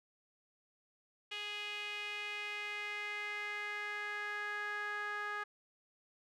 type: tone with band-pass filter sweep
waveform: sawtooth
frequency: 415.3 Hz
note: G#4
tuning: in tune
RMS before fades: -41 dBFS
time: 1.31-5.44 s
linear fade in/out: 10 ms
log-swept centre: 2800 to 1500 Hz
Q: 3.9
effects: none